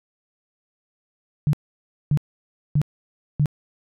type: tone bursts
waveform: sine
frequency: 147.4 Hz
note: D3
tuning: 7 cents sharp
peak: -15 dBFS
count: 4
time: 1.47-3.458 s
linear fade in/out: 0 ms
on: 62 ms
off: 580 ms
effects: none